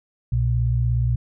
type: tone pair together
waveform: sine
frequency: 62.7 / 119.63 Hz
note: B1 / A#2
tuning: +27 / +45 cents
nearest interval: major seventh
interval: 1118 cents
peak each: -22 / -19 dBFS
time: 0.32-1.16 s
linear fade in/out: 5 ms
effects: none